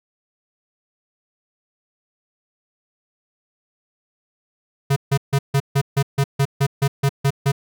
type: tone bursts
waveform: square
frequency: 138.59 Hz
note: C#3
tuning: in tune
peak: -15 dBFS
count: 13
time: 4.9-7.519 s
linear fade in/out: 10 ms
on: 63 ms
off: 150 ms
effects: none